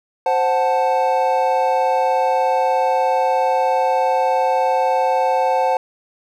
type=chord; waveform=triangle; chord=F# diminished; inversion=second; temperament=equal; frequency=523.3 / 740 / 880 Hz; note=C5 / F#5 / A5; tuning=0 / 0 / 0 cents; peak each=-17 dBFS; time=0.26-5.77 s; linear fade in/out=2 ms; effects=none